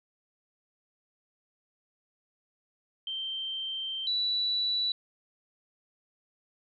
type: tone pair in turn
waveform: sine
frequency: 3133 / 3947 Hz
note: G7 / B7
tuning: -2 / -2 cents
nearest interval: major third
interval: 400 cents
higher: second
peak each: -32 / -26 dBFS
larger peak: second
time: 3.07-4.07 / 4.07-4.92 s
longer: first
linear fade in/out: 2 ms
effects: none